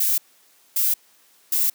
violet noise bursts, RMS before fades -20 dBFS, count 3, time 0-1.7 s, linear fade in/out 5 ms, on 180 ms, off 580 ms, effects white hiss -57 dBFS RMS until 1.74 s + high-pass 200 Hz 12 dB/octave

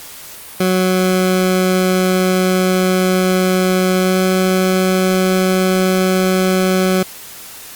20% pulse tone with pitch glide, 185 to 186.39 Hz, F#3 to F#3, 0 to +13 cents, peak -7 dBFS, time 0.6-7.03 s, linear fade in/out 5 ms, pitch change +13 cents, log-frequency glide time 3.98-4.2 s, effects white hiss -34 dBFS RMS until 7.75 s + Opus 48 kbps

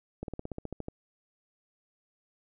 slowing click train, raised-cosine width 2 ms, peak -23 dBFS, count 11, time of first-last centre 0.23-0.884 s, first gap 52 ms, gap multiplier 1.05, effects none

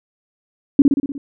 sine tone with echo, 279.1 Hz, C#4, 12 cents sharp, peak -3 dBFS, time 0.79-0.82 s, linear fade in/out 2 ms, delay 60 ms, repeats 6, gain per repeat -4 dB, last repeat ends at 1.18 s, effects none

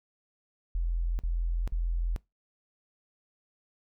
sine tone bursts, 42.43 Hz, F1, 49 cents flat, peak -26 dBFS, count 3, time 0.75-2.162 s, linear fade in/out 0 ms, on 440 ms, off 46 ms, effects noise-tail reverb RT60 0.2 s tail -22 dB re dry

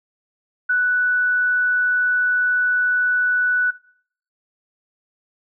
sine tone, 1483 Hz, F#6, 4 cents sharp, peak -15 dBFS, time 0.69-3.71 s, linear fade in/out 10 ms, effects noise-tail reverb RT60 0.6 s tail -21 dB re dry

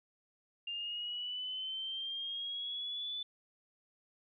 sine linear sweep, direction up, 2794 to 3500 Hz, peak -37 dBFS, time 0.67-3.23 s, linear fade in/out 5 ms, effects none

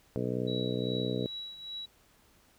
harmonic tone, 61.9 Hz, B1, 5 cents sharp, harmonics 2 / 3 / 4 / 5 / 6 / 7 / 8 / 9 / 10, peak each -36 / -37 / -37 / -39 / -43 / -36 / -38 / -49 / -45 dBFS, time 0.16-1.26 s, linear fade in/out 0 ms
sine tone with tremolo, 3900 Hz, B7, 23 cents flat, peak -36 dBFS, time 0.47-1.86 s, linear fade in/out 10 ms, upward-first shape triangle, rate 2.5 Hz, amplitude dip 70%
effects pink hiss -64 dBFS RMS until 2.58 s

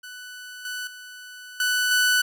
sawtooth tone with level steps, 1491 Hz, F#6, 13 cents sharp, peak -34 / -26 / -36 / -17 / -14 dBFS, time 0.03-2.22 s, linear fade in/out 10 ms, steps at 0.65 / 0.87 / 1.6 / 1.91 s, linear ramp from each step 2 ms, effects none

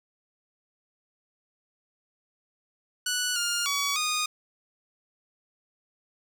10% pulse tone with pitch steps, 1478 / 1410 / 1132 / 1233 Hz, F#6 / F6 / C#6 / D#6, -2 / +16 / +36 / -16 cents, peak -17 dBFS, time 3.06-4.26 s, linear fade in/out 5 ms, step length 300 ms, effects none

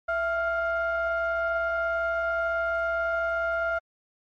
triangle ring-modulated tone, 364.3 Hz, F#4, 27 cents flat, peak -19 dBFS, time 0.08-3.79 s, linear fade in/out 10 ms, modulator 1030 Hz, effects MP3 32 kbps

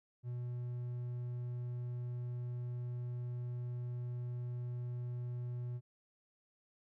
triangle tone, 122.2 Hz, B2, 18 cents flat, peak -36 dBFS, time 0.23-5.81 s, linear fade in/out 50 ms, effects none

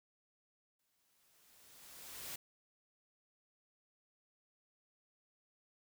white noise with exponential growth, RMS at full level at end -44 dBFS, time 0.79-2.36 s, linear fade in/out 5 ms, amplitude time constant 340 ms, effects none

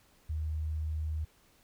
sine tone, 77.78 Hz, D#2, in tune, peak -31 dBFS, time 0.29-1.25 s, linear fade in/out 10 ms, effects pink hiss -65 dBFS RMS until 1.63 s

